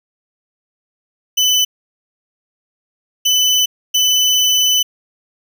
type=tone bursts at uneven times; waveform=30% pulse; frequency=3006 Hz; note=F#7; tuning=27 cents sharp; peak=-8 dBFS; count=3; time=1.37-1.65 / 3.25-3.66 / 3.94-4.83 s; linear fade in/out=10 ms; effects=none